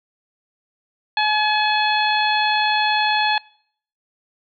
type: harmonic tone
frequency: 851 Hz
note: G#5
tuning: 42 cents sharp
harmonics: 1 / 2 / 3 / 4 / 5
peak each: -19 / -22 / -24 / -25 / -26 dBFS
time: 1.17-3.38 s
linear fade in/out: 2 ms
effects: noise-tail reverb RT60 0.6 s tail -24 dB re dry